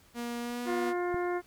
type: tone with pitch glide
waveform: sawtooth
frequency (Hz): 238 to 243.1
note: A#3 to B3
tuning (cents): +36 to -27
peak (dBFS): -30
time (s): 0.14-0.94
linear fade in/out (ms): 50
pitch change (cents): +37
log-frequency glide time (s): 0.4-0.63
type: harmonic tone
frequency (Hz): 354.1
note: F4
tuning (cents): +24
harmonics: 1 / 2 / 3 / 4 / 5 / 6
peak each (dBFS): -30 / -36 / -40 / -42 / -44 / -46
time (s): 0.65-1.42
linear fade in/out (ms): 50
type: click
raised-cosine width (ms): 5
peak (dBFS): -28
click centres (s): 1.144
effects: pink hiss -61 dBFS RMS until 1.46 s